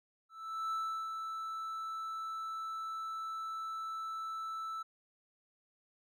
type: tone with ADSR envelope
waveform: triangle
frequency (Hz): 1318.5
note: E6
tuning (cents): 0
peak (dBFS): -31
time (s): 0.29-4.83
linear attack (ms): 430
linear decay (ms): 360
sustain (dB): -5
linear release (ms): 11
effects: none